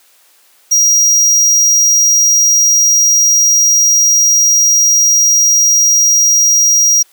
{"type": "tone", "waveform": "square", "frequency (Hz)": 5720, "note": "F8", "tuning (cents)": 41, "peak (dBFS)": -7, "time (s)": [0.71, 7.03], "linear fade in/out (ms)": 10, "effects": ["white hiss -49 dBFS RMS until 7.12 s", "high-pass 400 Hz 12 dB/octave"]}